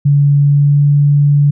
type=tone with pitch glide; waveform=sine; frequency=143 to 144.33 Hz; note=D3 to D3; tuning=-46 to -30 cents; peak=-6 dBFS; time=0.05-1.51 s; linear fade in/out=10 ms; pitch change=+16 cents; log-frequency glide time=0.37-0.85 s; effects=none